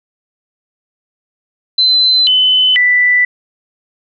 sine tone with pitch steps, 4052 / 3026 / 1979 Hz, B7 / F#7 / B6, +44 / +38 / +3 cents, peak -7 dBFS, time 1.78-3.25 s, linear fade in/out 5 ms, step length 490 ms, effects none

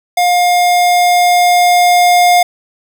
square tone with level ramp, 710 Hz, F5, 28 cents sharp, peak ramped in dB -9 to -6 dBFS, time 0.17-2.43 s, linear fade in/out 5 ms, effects none

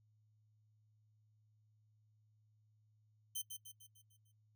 5% pulse tone with echo, 3094 Hz, G7, 23 cents flat, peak -31 dBFS, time 3.35-3.42 s, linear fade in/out 10 ms, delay 150 ms, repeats 6, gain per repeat -6 dB, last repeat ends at 4.32 s, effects noise-tail reverb RT60 0.1 s tail -18 dB re dry + added 107 Hz sine -70 dBFS peak until 4.55 s

